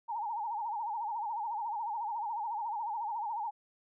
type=tone with vibrato; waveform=sine; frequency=880 Hz; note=A5; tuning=in tune; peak=-33 dBFS; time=0.08-3.51 s; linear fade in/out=20 ms; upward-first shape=sine; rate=14 Hz; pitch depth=130 cents each way; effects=none